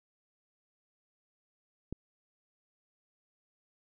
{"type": "click", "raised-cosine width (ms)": 3, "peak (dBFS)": -24, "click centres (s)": 1.926, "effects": []}